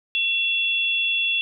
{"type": "tone pair together", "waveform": "sine", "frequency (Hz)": [2715, 3398], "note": ["F7", "G#7"], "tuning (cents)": [-50, 39], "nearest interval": "major third", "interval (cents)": 389, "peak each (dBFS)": [-21, -24], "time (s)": [0.15, 1.41], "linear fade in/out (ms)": 0, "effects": []}